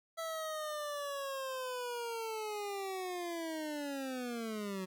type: linear sweep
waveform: 25% pulse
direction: down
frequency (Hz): 660 to 184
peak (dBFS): -34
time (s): 0.17-4.86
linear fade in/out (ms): 20
effects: none